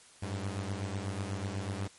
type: beating tone pair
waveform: sawtooth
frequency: 95.7 / 103.8 Hz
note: G2 / G#2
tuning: -41 / 0 cents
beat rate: 8.1 Hz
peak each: -32 / -34 dBFS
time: 0.22-1.88 s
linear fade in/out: 10 ms
effects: white hiss -57 dBFS RMS until 1.98 s + MP3 48 kbps